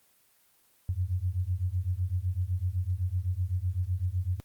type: beating tone pair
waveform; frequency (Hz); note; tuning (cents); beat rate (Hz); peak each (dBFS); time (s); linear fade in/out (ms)
sine; 87.31 / 95.21; F2 / G2; 0 / -50; 7.9; -30 / -30; 0.89-4.4; 0
effects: white hiss -65 dBFS RMS until 4.44 s + Opus 24 kbps